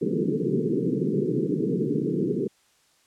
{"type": "band-pass noise", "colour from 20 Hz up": "white", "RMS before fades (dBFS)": -25, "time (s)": [0.01, 2.48], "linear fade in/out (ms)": 10, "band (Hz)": [130, 450], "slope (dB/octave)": 96, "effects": ["white hiss -63 dBFS RMS until 3.06 s", "low-pass 9000 Hz 12 dB/octave"]}